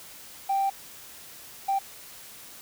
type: tone bursts at uneven times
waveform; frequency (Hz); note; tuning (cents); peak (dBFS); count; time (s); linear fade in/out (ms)
triangle; 784; G5; 0; -19; 2; 0.49-0.7 / 1.68-1.79; 10
effects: tanh soft clip ceiling -19 dBFS + white hiss -46 dBFS RMS until 2.61 s